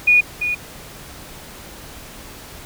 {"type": "tone with echo", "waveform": "sine", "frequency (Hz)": 2454, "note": "D#7", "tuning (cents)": -25, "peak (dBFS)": -9, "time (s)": [0.07, 0.21], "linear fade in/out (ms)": 10, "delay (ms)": 340, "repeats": 1, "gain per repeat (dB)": -9, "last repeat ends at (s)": 0.55, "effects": ["pink hiss -38 dBFS RMS until 2.65 s"]}